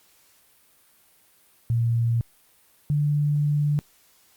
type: tone pair in turn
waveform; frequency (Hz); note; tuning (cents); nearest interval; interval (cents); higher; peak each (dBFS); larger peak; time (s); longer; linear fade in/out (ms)
sine; 116.7 / 147.03; A#2 / D3; +2 / +2; major third; 400; second; -19; neither; 1.7-2.21 / 2.9-3.79; second; 0
effects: white hiss -59 dBFS RMS until 4.36 s + Opus 48 kbps